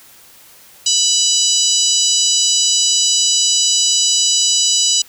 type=harmonic tone; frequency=987 Hz; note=B5; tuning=1 cent flat; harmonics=3 / 4 / 5 / 6 / 7 / 8; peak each=-19 / -19 / -19 / -19 / -19 / -19 dBFS; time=0.86-5.02 s; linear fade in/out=5 ms; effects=white hiss -44 dBFS RMS until 5.08 s